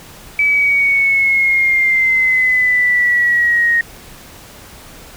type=exponential sweep; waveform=sine; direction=down; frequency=2300 to 1864.7 Hz; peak=-10 dBFS; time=0.39-3.81 s; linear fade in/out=2 ms; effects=pink hiss -38 dBFS RMS until 5.16 s